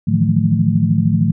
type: tone cluster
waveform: sine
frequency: 107.8 / 151.5 / 164.6 / 177.5 / 218.1 Hz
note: A2 / D#3 / E3 / F3 / A3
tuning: -35 / -46 / -2 / +28 / -15 cents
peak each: -18 dBFS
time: 0.07-1.32 s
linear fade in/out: 10 ms
effects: none